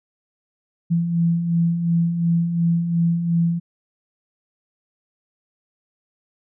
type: beating tone pair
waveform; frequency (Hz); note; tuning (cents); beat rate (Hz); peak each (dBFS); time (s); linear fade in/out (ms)
sine; 166.5 / 169.3; E3 / E3; +18 / +46; 2.8; -26 / -17; 0.9-3.6; 20
effects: none